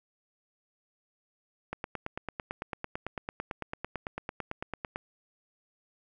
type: click train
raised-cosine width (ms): 0.5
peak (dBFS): -19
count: 30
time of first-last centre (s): 1.73-4.959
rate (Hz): 8.98
effects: none